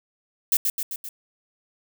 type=noise with echo; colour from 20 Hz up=violet; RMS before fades=-19 dBFS; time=0.52-0.57 s; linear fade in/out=2 ms; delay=130 ms; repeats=4; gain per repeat=-4 dB; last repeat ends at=1.09 s; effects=none